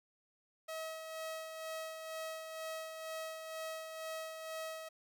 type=tone with tremolo; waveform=sawtooth; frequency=640 Hz; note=D#5; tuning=49 cents sharp; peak=-36 dBFS; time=0.68-4.89 s; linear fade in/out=10 ms; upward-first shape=sine; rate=2.1 Hz; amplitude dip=45%; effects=none